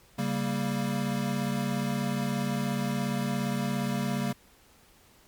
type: chord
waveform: square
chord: G diminished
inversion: second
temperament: equal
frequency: 138.59 / 196 / 233.1 Hz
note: Db3 / G3 / Bb3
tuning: 0 / 0 / 0 cents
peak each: -33 / -32 / -32 dBFS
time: 0.18-4.33 s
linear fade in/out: 10 ms
effects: pink hiss -59 dBFS RMS until 5.27 s + MP3 96 kbps